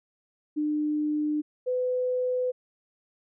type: tone pair in turn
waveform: sine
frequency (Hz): 300.7 / 502.9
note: D4 / B4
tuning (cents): +41 / +31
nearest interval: major sixth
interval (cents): 890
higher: second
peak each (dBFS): -24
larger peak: neither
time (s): 0.56-1.42 / 1.66-2.52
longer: neither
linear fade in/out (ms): 20
effects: none